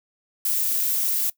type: noise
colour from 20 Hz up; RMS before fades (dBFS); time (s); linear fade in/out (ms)
violet; -23; 0.45-1.3; 5
effects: noise-tail reverb RT60 0.1 s tail -20 dB re dry